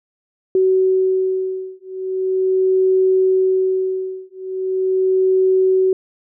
sine beating tone pair, 376.1 / 376.5 Hz, F#4 / F#4, +28 / +30 cents, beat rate 0.4 Hz, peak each -17 dBFS, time 0.55-5.93 s, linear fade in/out 2 ms, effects none

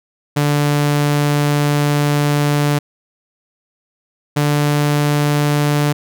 sawtooth tone pair in turn, 146.1 / 146.79 Hz, D3 / D3, -9 / 0 cents, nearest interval unison, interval 9 cents, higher second, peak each -9 dBFS, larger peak neither, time 0.36-2.79 / 4.36-5.93 s, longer first, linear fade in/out 10 ms, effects none

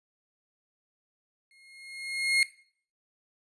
35% pulse tone with exponential growth, 2148 Hz, C7, 45 cents sharp, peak -18 dBFS, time 1.51-2.43 s, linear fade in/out 1 ms, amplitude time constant 200 ms, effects noise-tail reverb RT60 0.5 s tail -17 dB re dry + resampled to 24000 Hz

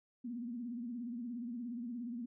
sine tone with vibrato, 239 Hz, A#3, 43 cents sharp, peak -39 dBFS, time 0.24-2.26 s, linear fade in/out 10 ms, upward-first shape sine, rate 17 Hz, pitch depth 96 cents each way, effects none

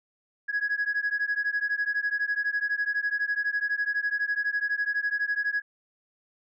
sine beating tone pair, 1661.2 / 1673.2 Hz, G#6 / G#6, 0 / +12 cents, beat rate 12 Hz, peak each -27 dBFS, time 0.48-5.62 s, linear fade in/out 20 ms, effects tanh soft clip ceiling -20 dBFS

